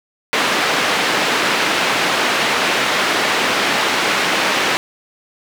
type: band-pass noise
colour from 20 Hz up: white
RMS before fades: -17 dBFS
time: 0.33-4.77 s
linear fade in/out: 0 ms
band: 220 to 2700 Hz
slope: 12 dB/octave
effects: none